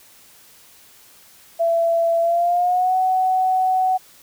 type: tone with pitch glide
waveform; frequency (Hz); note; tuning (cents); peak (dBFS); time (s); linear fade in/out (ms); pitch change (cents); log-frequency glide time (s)
sine; 670 to 747.7; E5 to F#5; +28 to +18; -15; 1.59-3.98; 20; +190; 2.2-2.96
effects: white hiss -49 dBFS RMS until 4.22 s